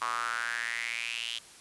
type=tone with high-pass filter sweep; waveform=square; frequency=58.27 Hz; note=A#1; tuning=in tune; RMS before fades=-34 dBFS; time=0.01-1.39 s; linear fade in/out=10 ms; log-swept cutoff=1100 to 3200 Hz; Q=5.9; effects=white hiss -52 dBFS RMS until 1.6 s + resampled to 24000 Hz